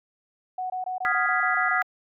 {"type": "tone bursts", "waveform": "sine", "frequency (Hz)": 740, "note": "F#5", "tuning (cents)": 0, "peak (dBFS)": -27, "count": 9, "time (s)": [0.58, 1.828], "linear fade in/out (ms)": 5, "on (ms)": 120, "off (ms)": 21}
{"type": "chord", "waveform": "sine", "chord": "F half-diminished seventh", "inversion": "third", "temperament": "equal", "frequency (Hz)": [1244.5, 1396.9, 1661.2, 1975.5], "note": ["Eb6", "F6", "Ab6", "Cb7"], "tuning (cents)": [0, 0, 0, 0], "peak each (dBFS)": -27, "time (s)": [1.05, 1.82], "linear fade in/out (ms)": 0}
{"effects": []}